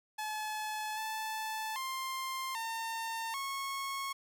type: tone with pitch steps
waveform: sawtooth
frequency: 858 / 875 / 1054 / 907 / 1095 Hz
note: A5 / A5 / C6 / A#5 / C#6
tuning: -44 / -10 / +12 / -48 / -22 cents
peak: -32 dBFS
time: 0.18-4.13 s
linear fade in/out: 10 ms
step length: 790 ms
effects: none